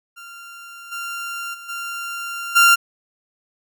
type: tone with level steps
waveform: 30% pulse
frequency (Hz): 1387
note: F6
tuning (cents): -12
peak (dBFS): -34 / -24 / -33 / -24 / -7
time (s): 0.16-2.76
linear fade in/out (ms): 20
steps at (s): 0.91 / 1.53 / 1.68 / 2.55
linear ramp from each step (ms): 20
effects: none